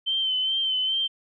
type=tone with vibrato; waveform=sine; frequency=3090 Hz; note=G7; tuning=26 cents flat; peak=-22 dBFS; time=0.06-1.08 s; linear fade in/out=20 ms; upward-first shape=sine; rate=2.4 Hz; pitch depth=37 cents each way; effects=none